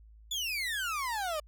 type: exponential sweep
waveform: 30% pulse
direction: down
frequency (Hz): 3520 to 587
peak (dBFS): -29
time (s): 0.31-1.4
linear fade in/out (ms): 5
effects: added 54 Hz sine -52 dBFS peak until 1.47 s